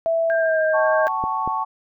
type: tone with pitch glide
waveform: sine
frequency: 660 to 628.4 Hz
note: E5 to D#5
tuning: +2 to +17 cents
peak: -17 dBFS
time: 0.06-1.07 s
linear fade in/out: 0 ms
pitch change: -85 cents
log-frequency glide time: 0.35-0.63 s
type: tone with vibrato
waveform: sine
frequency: 1593 Hz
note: G6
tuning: 27 cents sharp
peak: -23 dBFS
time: 0.3-1.08 s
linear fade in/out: 0 ms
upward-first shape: sine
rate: 13 Hz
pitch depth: 20 cents each way
type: chord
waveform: sine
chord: F# minor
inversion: none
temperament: equal with one note detuned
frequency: 756.4 / 880 / 1108.7 Hz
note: F#5 / A5 / C#6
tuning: +38 / 0 / 0 cents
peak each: -29 / -24 / -24 dBFS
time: 0.73-1.65 s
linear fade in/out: 20 ms
type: clicks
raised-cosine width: 2 ms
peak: -16 dBFS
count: 2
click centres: 1.239 / 1.476 s
effects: none